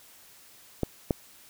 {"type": "clicks", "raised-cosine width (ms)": 2, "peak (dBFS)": [-12, -10], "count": 2, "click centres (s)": [0.833, 1.108], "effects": ["white hiss -54 dBFS RMS until 1.49 s"]}